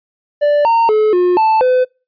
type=tone with pitch steps; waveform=triangle; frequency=586 / 919 / 429.7 / 358.2 / 880 / 507 Hz; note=D5 / A#5 / A4 / F4 / A5 / B4; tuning=-4 / -25 / -41 / +44 / 0 / +45 cents; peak=-7 dBFS; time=0.41-1.85 s; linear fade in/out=20 ms; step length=240 ms; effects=noise-tail reverb RT60 0.3 s tail -26 dB re dry + resampled to 11025 Hz